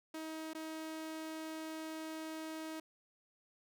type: tone with dropouts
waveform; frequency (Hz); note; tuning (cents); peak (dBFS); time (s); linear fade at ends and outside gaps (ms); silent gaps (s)
sawtooth; 317.1; D#4; +33; -38; 0.14-2.8; 5; 0.534-0.548
effects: none

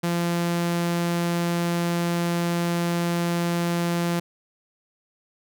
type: tone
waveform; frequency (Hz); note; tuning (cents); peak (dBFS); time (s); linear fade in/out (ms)
sawtooth; 171.8; F3; -28; -18; 0.03-4.2; 10
effects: none

